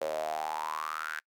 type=tone with high-pass filter sweep; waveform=sawtooth; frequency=77.78 Hz; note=D#2; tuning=in tune; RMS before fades=-35 dBFS; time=0.01-1.2 s; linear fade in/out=5 ms; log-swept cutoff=530 to 1600 Hz; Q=8.9; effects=noise-tail reverb RT60 0.1 s tail -26 dB re dry